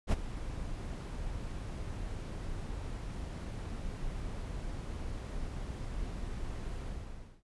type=noise with ADSR envelope; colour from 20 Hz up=brown; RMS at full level=-25 dBFS; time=0.07-7.43 s; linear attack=53 ms; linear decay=26 ms; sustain=-14 dB; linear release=620 ms; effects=noise-tail reverb RT60 0.1 s tail -25 dB re dry + resampled to 24000 Hz